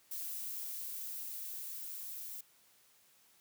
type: noise with level ramp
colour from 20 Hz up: violet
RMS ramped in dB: -41 to -45 dBFS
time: 0.11-2.41 s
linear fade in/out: 5 ms
effects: white hiss -67 dBFS RMS until 3.4 s + high-pass 80 Hz 12 dB/octave